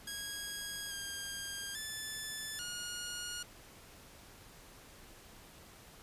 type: tone with pitch steps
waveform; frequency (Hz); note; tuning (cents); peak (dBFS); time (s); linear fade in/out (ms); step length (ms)
10% pulse; 1644 / 1610 / 1745 / 1436; G#6 / G6 / A6 / F6; -18 / +46 / -15 / +48; -31; 0.07-3.43; 5; 840
effects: pink hiss -56 dBFS RMS until 6.02 s + resampled to 32000 Hz